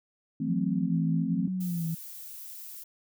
sine chord, A minor, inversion second, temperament equal, 164.81 / 220 / 261.6 Hz, E3 / A3 / C4, 0 / 0 / 0 cents, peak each -32 / -32 / -31 dBFS, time 0.4-1.48 s, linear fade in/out 5 ms
sine tone with vibrato, 174.61 Hz, F3, in tune, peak -28 dBFS, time 0.47-1.95 s, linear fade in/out 10 ms, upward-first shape sine, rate 1.2 Hz, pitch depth 110 cents each way
violet noise, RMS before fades -43 dBFS, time 1.6-2.84 s, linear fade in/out 10 ms
effects none

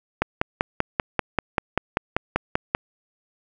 click train, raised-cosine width 0.5 ms, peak -4 dBFS, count 14, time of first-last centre 0.22-2.749 s, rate 5.14 Hz, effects none

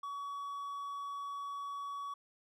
triangle tone, 1130 Hz, C#6, 33 cents sharp, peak -37 dBFS, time 0.03-2.14 s, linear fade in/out 5 ms, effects none

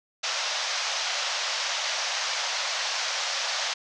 white band-pass noise, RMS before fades -29 dBFS, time 0.23-3.74 s, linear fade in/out 10 ms, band 550 to 6200 Hz, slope 48 dB/octave, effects none

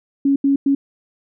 sine tone bursts at uneven times, 277.2 Hz, C#4, in tune, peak -12 dBFS, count 3, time 0.25-0.36 / 0.44-0.56 / 0.66-0.75 s, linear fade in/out 5 ms, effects none

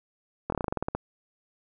slowing click train, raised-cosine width 1 ms, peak -14 dBFS, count 12, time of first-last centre 0.5-0.95 s, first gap 23 ms, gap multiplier 1.11, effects none

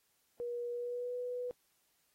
sine tone with pitch glide, 480.1 to 493.3 Hz, B4 to B4, -49 to -2 cents, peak -36 dBFS, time 0.4-1.51 s, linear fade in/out 0 ms, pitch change +47 cents, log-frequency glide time 0.71-1.15 s, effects white hiss -75 dBFS RMS until 2.14 s + AAC 48 kbps

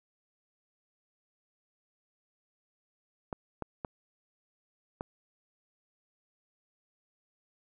clicks, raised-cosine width 1 ms, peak -21 dBFS, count 4, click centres 3.328 / 3.623 / 3.848 / 5.009 s, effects none

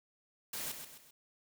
white noise with echo, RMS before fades -40 dBFS, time 0.53-0.72 s, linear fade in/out 5 ms, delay 130 ms, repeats 3, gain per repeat -7 dB, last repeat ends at 1.11 s, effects none

